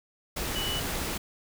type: tone in noise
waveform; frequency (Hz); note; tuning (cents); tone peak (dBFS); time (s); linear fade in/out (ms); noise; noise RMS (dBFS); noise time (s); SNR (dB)
sine; 2960; F#7; 0; -31; 0.55-0.8; 10; pink; -32; 0.36-1.18; -2
effects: none